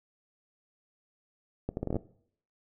accelerating click train, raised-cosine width 2 ms, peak -18 dBFS, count 9, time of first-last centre 1.69-1.966 s, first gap 81 ms, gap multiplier 0.73, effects noise-tail reverb RT60 0.6 s tail -19 dB re dry

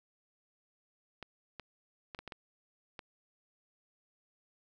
clicks, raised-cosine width 0.3 ms, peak -27 dBFS, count 7, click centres 1.227 / 1.597 / 2.148 / 2.19 / 2.277 / 2.322 / 2.992 s, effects none

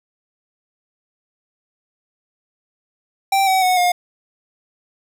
square tone with pitch steps, 781 / 757.9 / 735.5 / 713.7 Hz, G5 / F#5 / F#5 / F5, -7 / +41 / -11 / +37 cents, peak -14 dBFS, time 3.32-3.92 s, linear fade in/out 5 ms, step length 150 ms, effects none

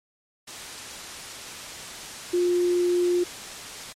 sine tone in noise, 353.7 Hz, F4, 22 cents sharp, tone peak -19 dBFS, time 2.33-3.24 s, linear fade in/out 10 ms, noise white, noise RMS -37 dBFS, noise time 0.47-3.93 s, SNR +15 dB, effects low-pass 8000 Hz 12 dB/octave + MP3 64 kbps

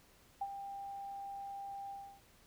sine tone with ADSR envelope, 794 Hz, G5, 22 cents sharp, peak -33 dBFS, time 0.41-2.21 s, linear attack 7 ms, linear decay 48 ms, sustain -9 dB, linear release 310 ms, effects pink hiss -65 dBFS RMS until 2.46 s

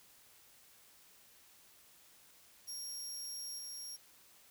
25% pulse tone with level steps, 5588 Hz, F8, in tune, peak -37 / -39 dBFS, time 2.67-3.97 s, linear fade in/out 20 ms, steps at 3.58 s, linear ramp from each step 10 ms, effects white hiss -63 dBFS RMS until 4.5 s

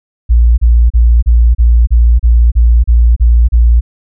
sine tone bursts, 58.27 Hz, A#1, in tune, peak -3 dBFS, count 11, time 0.29-3.81 s, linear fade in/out 20 ms, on 290 ms, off 33 ms, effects none

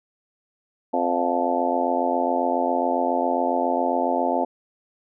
harmonic tone with a mistuned harmonic, 87.31 Hz, F2, in tune, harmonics 3 / 4 / 5 / 6 / 7 / 8 / 9 / 10, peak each -27 / -30 / -33 / -28 / -28 / -25 / -34 / -26 dBFS, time 0.93-4.45 s, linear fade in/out 10 ms, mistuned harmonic 9, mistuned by -69 cents, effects none

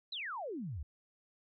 sine exponential sweep, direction down, 4186 to 63.8 Hz, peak -38 dBFS, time 0.12-0.83 s, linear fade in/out 5 ms, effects none

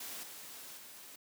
white noise with level steps, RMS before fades -44 / -49 / -52 dBFS, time 0-1.16 s, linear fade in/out 5 ms, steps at 0.23 / 0.77 s, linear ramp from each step 5 ms, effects high-pass 150 Hz 12 dB/octave

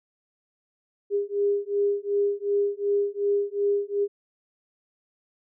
sine beating tone pair, 403.9 / 406.6 Hz, G#4 / G#4, -48 / -37 cents, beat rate 2.7 Hz, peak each -25 / -25 dBFS, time 1.1-4.08 s, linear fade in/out 50 ms, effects none

